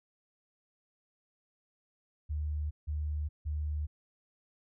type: tone bursts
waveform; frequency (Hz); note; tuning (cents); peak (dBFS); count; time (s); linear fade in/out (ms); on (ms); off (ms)
sine; 75.3; D2; +44; -31; 3; 2.29-3.87; 20; 420; 160
effects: none